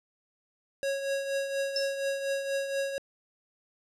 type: tone with tremolo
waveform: square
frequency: 550 Hz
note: C#5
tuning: 14 cents flat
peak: -27 dBFS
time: 0.83-2.98 s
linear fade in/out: 0 ms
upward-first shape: triangle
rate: 4.2 Hz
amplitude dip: 60%
type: tone with exponential decay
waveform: sine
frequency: 5280 Hz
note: E8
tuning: 2 cents sharp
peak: -25 dBFS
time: 1.76-1.97 s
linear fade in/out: 2 ms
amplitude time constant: 45 ms
effects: low-pass 10000 Hz 12 dB/octave